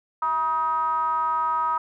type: ring-modulated tone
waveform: triangle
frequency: 150 Hz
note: D3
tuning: 37 cents sharp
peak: -16 dBFS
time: 0.22-1.78 s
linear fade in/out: 5 ms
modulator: 1110 Hz
effects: none